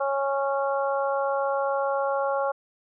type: harmonic tone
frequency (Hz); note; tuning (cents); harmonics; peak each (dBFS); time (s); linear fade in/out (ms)
275.8; C#4; -9; 2 / 3 / 4 / 5; -25 / -29 / -31 / -33; 0-2.52; 10
effects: none